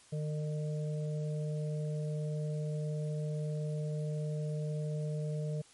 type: harmonic tone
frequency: 151.8 Hz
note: D#3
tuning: 42 cents flat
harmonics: 1 / 3 / 4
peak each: -33 / -43 / -45 dBFS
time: 0.12-5.62 s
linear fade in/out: 10 ms
effects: white hiss -60 dBFS RMS until 5.73 s + MP3 48 kbps